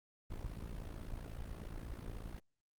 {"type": "noise with amplitude modulation", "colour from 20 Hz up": "brown", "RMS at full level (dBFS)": -41, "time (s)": [0.3, 2.4], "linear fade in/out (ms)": 10, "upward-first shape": "sine", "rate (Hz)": 56.3, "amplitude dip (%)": 75, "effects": ["Opus 32 kbps"]}